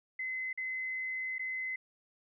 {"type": "tone with dropouts", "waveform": "sine", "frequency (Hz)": 2044, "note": "C7", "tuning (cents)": -41, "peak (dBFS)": -34, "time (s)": [0.19, 1.76], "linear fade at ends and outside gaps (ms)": 5, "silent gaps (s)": [[0.53, 0.575], [1.383, 1.393]], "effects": []}